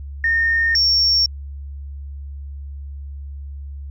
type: tone pair in turn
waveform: sine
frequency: 1831 / 5487 Hz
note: A#6 / F8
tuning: -32 / -31 cents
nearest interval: octave + perfect fifth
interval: 1901 cents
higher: second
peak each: -14 / -12 dBFS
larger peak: second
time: 0.24-0.75 / 0.75-1.26 s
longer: neither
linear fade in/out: 2 ms
effects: tanh soft clip ceiling -8 dBFS + added 70 Hz sine -29 dBFS peak until 3.9 s